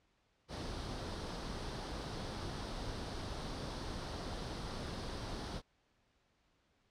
pink noise with comb filter, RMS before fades -42 dBFS, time 0.48-5.62 s, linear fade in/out 50 ms, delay 0.21 ms, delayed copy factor +0.5, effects pink hiss -75 dBFS RMS until 6.9 s + low-pass 5000 Hz 12 dB/octave

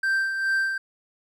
triangle tone with tremolo, 1568 Hz, G6, in tune, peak -18 dBFS, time 0.03-0.78 s, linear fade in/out 5 ms, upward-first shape sine, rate 2.4 Hz, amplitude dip 50%, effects none

